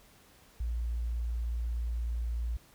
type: tone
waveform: sine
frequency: 58.27 Hz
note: A#1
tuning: in tune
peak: -30 dBFS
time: 0.6-2.57 s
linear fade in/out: 5 ms
effects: pink hiss -60 dBFS RMS until 2.74 s